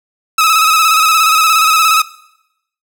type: tone with vibrato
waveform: sawtooth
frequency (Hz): 1284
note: E6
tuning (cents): -46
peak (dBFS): -4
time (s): 0.38-2.02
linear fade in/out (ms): 5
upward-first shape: square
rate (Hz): 17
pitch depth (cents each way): 37
effects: noise-tail reverb RT60 0.8 s tail -19 dB re dry